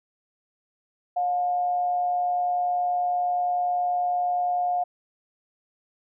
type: tone with amplitude modulation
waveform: sine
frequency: 715 Hz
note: F5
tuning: 41 cents sharp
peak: -20 dBFS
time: 1.16-4.84 s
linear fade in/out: 10 ms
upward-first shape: sine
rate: 149 Hz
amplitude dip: 35%
effects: none